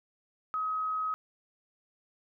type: tone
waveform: sine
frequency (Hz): 1269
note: D#6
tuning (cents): +34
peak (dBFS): -29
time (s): 0.54-1.14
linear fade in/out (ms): 0
effects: none